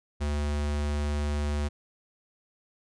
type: tone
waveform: square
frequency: 73.42 Hz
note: D2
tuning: in tune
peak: -27 dBFS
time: 0.2-1.69 s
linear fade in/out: 20 ms
effects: resampled to 22050 Hz